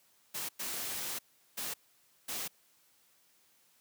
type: noise bursts at uneven times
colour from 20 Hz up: white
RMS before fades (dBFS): -38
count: 4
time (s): 0.34-0.49 / 0.59-1.19 / 1.57-1.74 / 2.28-2.48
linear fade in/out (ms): 10
effects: white hiss -68 dBFS RMS until 3.8 s + high-pass 100 Hz 12 dB/octave